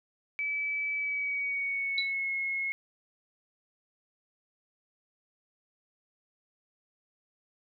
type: tone with pitch glide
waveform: sine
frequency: 2300 to 2171 Hz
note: D7 to C#7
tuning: -37 to -37 cents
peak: -29 dBFS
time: 0.39-2.72 s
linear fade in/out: 0 ms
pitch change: -100 cents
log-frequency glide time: 0.95-2.33 s
type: tone with exponential decay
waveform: sine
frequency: 3951 Hz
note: B7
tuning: in tune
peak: -24 dBFS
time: 1.98-2.13 s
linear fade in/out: 1 ms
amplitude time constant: 32 ms
effects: none